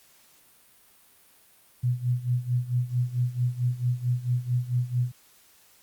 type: tone with tremolo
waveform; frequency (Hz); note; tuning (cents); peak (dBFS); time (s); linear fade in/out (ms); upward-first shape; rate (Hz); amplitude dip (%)
sine; 123.47; B2; 0; -20; 1.83-5.12; 10; sine; 4.5; 85
effects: white hiss -58 dBFS RMS until 5.82 s + Opus 48 kbps